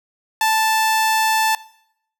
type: tone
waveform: sawtooth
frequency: 880 Hz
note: A5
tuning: in tune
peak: -11 dBFS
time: 0.41-1.55 s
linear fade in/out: 2 ms
effects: noise-tail reverb RT60 0.7 s tail -20 dB re dry